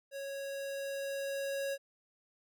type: tone with level ramp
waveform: square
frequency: 552 Hz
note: C#5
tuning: 7 cents flat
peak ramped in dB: -40 to -34 dBFS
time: 0.11-1.78 s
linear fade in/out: 50 ms
effects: none